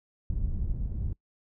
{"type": "low-pass noise", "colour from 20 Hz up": "pink", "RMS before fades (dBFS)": -30, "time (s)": [0.3, 1.13], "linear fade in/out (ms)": 2, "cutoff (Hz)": 100, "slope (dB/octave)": 12, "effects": ["noise-tail reverb RT60 0.1 s tail -23 dB re dry"]}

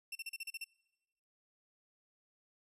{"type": "tone bursts", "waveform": "sawtooth", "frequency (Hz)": 2700, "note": "E7", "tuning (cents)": 41, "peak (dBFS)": -37, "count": 8, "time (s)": [0.12, 0.643], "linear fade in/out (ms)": 5, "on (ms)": 33, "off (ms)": 37, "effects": ["noise-tail reverb RT60 1.0 s tail -24 dB re dry", "resampled to 32000 Hz"]}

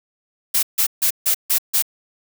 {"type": "noise bursts", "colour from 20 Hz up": "blue", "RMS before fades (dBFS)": -17, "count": 6, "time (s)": [0.54, 1.824], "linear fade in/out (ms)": 10, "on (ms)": 89, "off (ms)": 150, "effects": []}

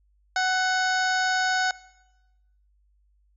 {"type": "harmonic tone with a mistuned harmonic", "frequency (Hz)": 746, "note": "F#5", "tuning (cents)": 14, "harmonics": [1, 2, 3, 4, 5, 6, 7, 8, 9], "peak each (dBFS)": [-25, -24, -36, -41, -35, -36, -35, -46, -38], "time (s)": [0.36, 1.71], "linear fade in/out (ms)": 2, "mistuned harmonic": 3, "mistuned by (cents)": -45, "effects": ["noise-tail reverb RT60 1.0 s tail -21 dB re dry", "added 50 Hz sine -61 dBFS peak until 3.36 s"]}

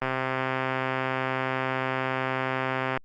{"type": "click train", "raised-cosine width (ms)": 0.5, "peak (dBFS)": -12, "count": 388, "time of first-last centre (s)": [0.02, 2.974], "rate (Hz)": 131, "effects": ["Opus 24 kbps"]}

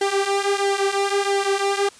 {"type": "tone with flanger", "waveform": "sawtooth", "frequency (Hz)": 397.3, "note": "G4", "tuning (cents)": 23, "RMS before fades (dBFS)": -21, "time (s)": [0.01, 1.89], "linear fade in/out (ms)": 5, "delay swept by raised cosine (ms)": [1.7, 5.7], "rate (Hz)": 1.5, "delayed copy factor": -0.75, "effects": ["white hiss -47 dBFS RMS until 1.99 s", "resampled to 22050 Hz"]}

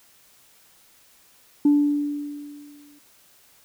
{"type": "tone with exponential decay", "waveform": "sine", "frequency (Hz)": 291, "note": "D4", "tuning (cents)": -16, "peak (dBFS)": -11, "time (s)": [1.65, 2.99], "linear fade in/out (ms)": 5, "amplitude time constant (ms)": 290, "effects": ["tanh soft clip ceiling -10 dBFS", "white hiss -56 dBFS RMS until 3.64 s"]}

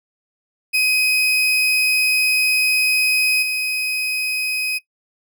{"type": "tone with level steps", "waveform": "35% pulse", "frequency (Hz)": 2516, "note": "D#7", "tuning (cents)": 19, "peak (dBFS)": [-13, -18], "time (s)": [0.73, 4.79], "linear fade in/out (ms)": 20, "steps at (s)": 3.42, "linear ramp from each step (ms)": 10, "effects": ["noise-tail reverb RT60 0.1 s tail -17 dB re dry"]}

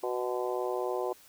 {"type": "harmonic tone with a mistuned harmonic", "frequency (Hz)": 123.8, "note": "B2", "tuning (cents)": 5, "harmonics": [3, 4, 5, 6, 7, 8], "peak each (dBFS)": [-33, -35, -37, -39, -40, -41], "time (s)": [0.03, 1.13], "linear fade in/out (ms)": 5, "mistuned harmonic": 8, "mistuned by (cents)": 50, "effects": ["white hiss -57 dBFS RMS until 1.28 s"]}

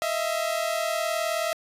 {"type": "tone pair together", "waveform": "sawtooth", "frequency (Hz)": [633.7, 673], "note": ["D#5", "E5"], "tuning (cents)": [32, 36], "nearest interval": "minor second", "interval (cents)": 104, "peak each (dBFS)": -24, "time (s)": [0.02, 1.53], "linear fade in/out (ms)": 0, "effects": ["resampled to 32000 Hz"]}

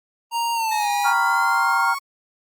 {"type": "tone with pitch glide", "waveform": "square", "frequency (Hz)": [932.3, 816.3], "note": ["A#5", "G#5"], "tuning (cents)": [0, -30], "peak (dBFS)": -21, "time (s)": [0.31, 1.14], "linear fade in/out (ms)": 50, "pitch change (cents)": -230, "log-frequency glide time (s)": [0.54, 0.89]}
{"type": "linear sweep", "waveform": "35% pulse", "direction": "up", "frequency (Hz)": [917, 1108.7], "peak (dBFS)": -24, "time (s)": [0.71, 1.99], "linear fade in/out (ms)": 10}
{"type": "chord", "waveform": "sine", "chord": "G half-diminished seventh", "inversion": "none", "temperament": "equal", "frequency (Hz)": [784, 932.3, 1108.7, 1396.9], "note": ["G5", "Bb5", "Db6", "F6"], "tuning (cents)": [0, 0, 0, 0], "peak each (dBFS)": [-26, -21, -26, -20], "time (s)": [1.04, 1.95], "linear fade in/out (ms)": 20}
{"effects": ["Opus 32 kbps"]}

